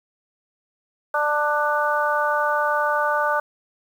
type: harmonic tone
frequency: 296.4 Hz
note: D4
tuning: 16 cents sharp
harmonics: 2 / 3 / 4 / 5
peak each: -24 / -24 / -24 / -24 dBFS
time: 1.14-3.4 s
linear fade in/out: 5 ms
effects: 8-bit